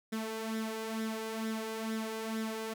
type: tone with flanger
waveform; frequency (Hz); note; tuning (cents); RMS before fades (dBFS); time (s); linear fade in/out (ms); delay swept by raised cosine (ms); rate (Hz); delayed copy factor
sawtooth; 221.5; A3; +12; -37; 0.12-2.74; 10; 0.54 to 2.54; 2.2; +0.6
effects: none